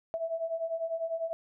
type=beating tone pair; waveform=sine; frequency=650 / 660 Hz; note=E5 / E5; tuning=-24 / +2 cents; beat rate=10 Hz; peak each=-36 / -32 dBFS; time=0.14-1.33 s; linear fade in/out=0 ms; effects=none